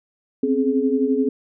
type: tone cluster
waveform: sine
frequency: 257.6 / 269.2 / 423.3 Hz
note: C4 / C4 / G#4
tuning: -27 / +49 / +33 cents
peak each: -21 dBFS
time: 0.43-1.29 s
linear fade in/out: 5 ms
effects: none